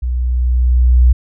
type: tone with level ramp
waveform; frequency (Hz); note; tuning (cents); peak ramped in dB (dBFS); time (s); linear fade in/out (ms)
sine; 61.7; B1; -1; -15 to -4; 0.02-1.13; 10
effects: none